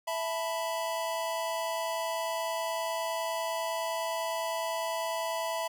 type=chord; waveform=square; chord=E suspended fourth; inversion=none; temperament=just; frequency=659.3 / 879 / 988.9 Hz; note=E5 / A5 / B5; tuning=0 / -2 / +2 cents; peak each=-34 / -39 / -36 dBFS; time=0.07-5.68 s; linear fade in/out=10 ms; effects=none